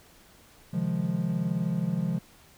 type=chord; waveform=triangle; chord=F minor seventh; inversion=second; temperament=equal with one note detuned; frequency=133.95 / 155.56 / 174.61 / 207.7 Hz; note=C3 / Eb3 / F3 / Ab3; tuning=+41 / 0 / 0 / 0 cents; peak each=-32 / -31 / -26 / -31 dBFS; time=0.73-2.19 s; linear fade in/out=10 ms; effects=pink hiss -56 dBFS RMS until 2.57 s